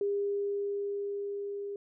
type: tone with level ramp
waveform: sine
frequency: 403.5 Hz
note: G#4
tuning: 50 cents flat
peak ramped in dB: -27 to -35 dBFS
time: 0.01-1.76 s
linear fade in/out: 2 ms
effects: none